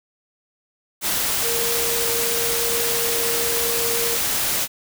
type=tone in noise; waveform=sine; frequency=467 Hz; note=A#4; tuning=3 cents sharp; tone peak=-26 dBFS; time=1.41-4.19 s; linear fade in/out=50 ms; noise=white; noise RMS=-22 dBFS; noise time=1.01-4.68 s; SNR=-7 dB; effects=none